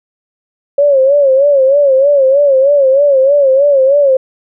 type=tone with vibrato; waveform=sine; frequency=552 Hz; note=C#5; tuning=7 cents flat; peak=-5 dBFS; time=0.78-4.17 s; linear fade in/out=5 ms; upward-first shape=sine; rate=3.2 Hz; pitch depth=93 cents each way; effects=none